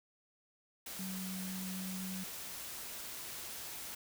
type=tone in noise; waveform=sine; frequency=187.6 Hz; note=F#3; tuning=24 cents sharp; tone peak=-40 dBFS; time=0.99-2.24 s; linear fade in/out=5 ms; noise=white; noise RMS=-45 dBFS; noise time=0.86-3.95 s; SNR=+2 dB; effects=none